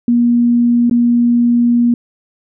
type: tone with dropouts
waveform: sine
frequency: 238.7 Hz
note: A#3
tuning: 41 cents sharp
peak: -8 dBFS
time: 0.08-1.94 s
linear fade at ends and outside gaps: 2 ms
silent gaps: 0.897-0.911 s
effects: none